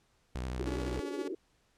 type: tone with vibrato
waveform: sawtooth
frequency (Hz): 63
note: B1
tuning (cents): +35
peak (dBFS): -31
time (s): 0.35-1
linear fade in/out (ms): 0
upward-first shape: triangle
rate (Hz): 12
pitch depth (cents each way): 100
type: band-pass noise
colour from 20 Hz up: pink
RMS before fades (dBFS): -39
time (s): 0.59-1.35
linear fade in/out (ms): 5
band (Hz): 320 to 420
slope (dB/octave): 48
type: tone with tremolo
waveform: sawtooth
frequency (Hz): 284.1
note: C#4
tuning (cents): +43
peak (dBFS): -34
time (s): 0.66-1.28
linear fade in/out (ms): 5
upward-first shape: sine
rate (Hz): 15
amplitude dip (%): 40
effects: pink hiss -71 dBFS RMS until 1.77 s + low-pass 9000 Hz 12 dB/octave